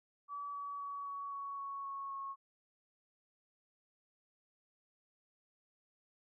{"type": "tone with pitch steps", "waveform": "sine", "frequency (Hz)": [1146, 1138.7, 1131.5, 1124.4, 1117.2, 1110.2, 1103.1, 1096.1], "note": ["D6", "C#6", "C#6", "C#6", "C#6", "C#6", "C#6", "C#6"], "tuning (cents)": [-43, 46, 35, 24, 13, 2, -9, -20], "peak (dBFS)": -40, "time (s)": [0.28, 2.36], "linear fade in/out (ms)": 50, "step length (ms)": 260, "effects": []}